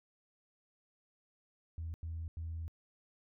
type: tone bursts at uneven times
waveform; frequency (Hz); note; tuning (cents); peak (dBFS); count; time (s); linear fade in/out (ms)
sine; 82; E2; -9; -37; 3; 1.78-1.94 / 2.03-2.28 / 2.37-2.68; 0
effects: tanh soft clip ceiling -34 dBFS